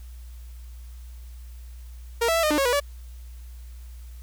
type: tone with pitch steps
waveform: sawtooth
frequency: 466.2 / 659 / 664 / 611 / 299 / 548 / 488.2 / 573 Hz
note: A#4 / E5 / E5 / D#5 / D4 / C#5 / B4 / D5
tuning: 0 / -1 / +12 / -32 / +31 / -20 / -20 / -43 cents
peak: -16 dBFS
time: 2.21-2.802 s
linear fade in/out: 10 ms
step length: 74 ms
effects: added 60 Hz sine -38 dBFS peak until 4.22 s + white hiss -57 dBFS RMS until 4.22 s